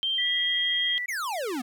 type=tone with pitch glide; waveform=sine; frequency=3157 to 3236 Hz; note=G7 to G#7; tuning=+12 to -46 cents; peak=-24 dBFS; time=0.03-0.98 s; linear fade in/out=0 ms; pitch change=+42 cents; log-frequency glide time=0.2-0.27 s
type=tone; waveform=sine; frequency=1966 Hz; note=B6; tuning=8 cents flat; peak=-28 dBFS; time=0.18-1.06 s; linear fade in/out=5 ms
type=exponential sweep; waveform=square; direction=down; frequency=2349 to 233.1 Hz; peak=-29 dBFS; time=1.08-1.62 s; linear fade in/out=10 ms
effects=10-bit